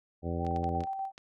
harmonic tone, 85 Hz, F2, 46 cents flat, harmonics 1 / 2 / 3 / 4 / 5 / 6 / 7 / 9, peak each -34 / -37 / -39 / -40 / -41 / -42 / -42 / -44 dBFS, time 0.22-0.86 s, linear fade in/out 50 ms
sine tone with tremolo, 776 Hz, G5, 18 cents flat, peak -31 dBFS, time 0.39-1.12 s, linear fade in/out 50 ms, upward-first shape square, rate 8.3 Hz, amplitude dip 35%
clicks, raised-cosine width 0.2 ms, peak -30 dBFS, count 6, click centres 0.466 / 0.562 / 0.642 / 0.806 / 0.837 / 1.179 s
effects none

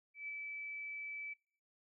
sine tone with ADSR envelope, 2307 Hz, D7, 31 cents flat, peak -40 dBFS, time 0.14-1.34 s, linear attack 140 ms, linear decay 24 ms, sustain -2 dB, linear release 13 ms, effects noise-tail reverb RT60 0.6 s tail -24 dB re dry

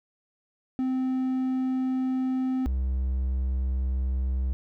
triangle tone pair in turn, 259 / 64.75 Hz, C4 / C2, -17 / -17 cents, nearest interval 2 octaves, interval 2400 cents, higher first, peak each -22 dBFS, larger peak neither, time 0.79-2.66 / 2.66-4.53 s, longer neither, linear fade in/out 0 ms, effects none

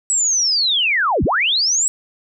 sine linear two-way sweep, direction down then up, 7902 to 34.4 to 7902 Hz, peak -14 dBFS, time 0.1-1.88 s, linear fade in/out 0 ms, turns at 1.24 s, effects none

